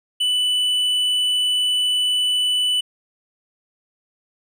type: tone with tanh clipping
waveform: triangle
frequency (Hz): 2982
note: F#7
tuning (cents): +13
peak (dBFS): -18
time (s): 0.2-2.81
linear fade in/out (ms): 10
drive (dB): 10
effects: none